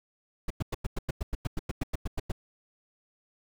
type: noise bursts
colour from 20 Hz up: brown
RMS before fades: -29 dBFS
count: 16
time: 0.48-2.319 s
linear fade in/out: 5 ms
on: 24 ms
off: 97 ms
effects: none